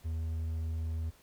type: tone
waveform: triangle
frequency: 80.7 Hz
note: E2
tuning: 36 cents flat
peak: -30 dBFS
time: 0.04-1.11 s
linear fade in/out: 20 ms
effects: pink hiss -62 dBFS RMS until 1.22 s